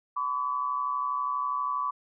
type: tone pair together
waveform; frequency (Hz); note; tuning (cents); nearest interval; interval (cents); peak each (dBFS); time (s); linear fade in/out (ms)
sine; 1008 / 1140.3; B5 / C#6; +35 / +49; major second; 214; -32 / -28; 0.16-1.91; 10
effects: none